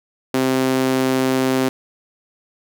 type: tone with high-pass filter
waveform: sawtooth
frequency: 130.81 Hz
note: C3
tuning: in tune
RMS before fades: -18 dBFS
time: 0.34-1.69 s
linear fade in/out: 2 ms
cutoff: 290 Hz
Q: 2
effects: none